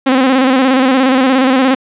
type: tone with vibrato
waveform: sawtooth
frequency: 261.6 Hz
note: C4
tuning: in tune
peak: -4 dBFS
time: 0.06-1.75 s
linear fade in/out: 10 ms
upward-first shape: square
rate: 17 Hz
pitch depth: 52 cents each way
effects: resampled to 8000 Hz + 7-bit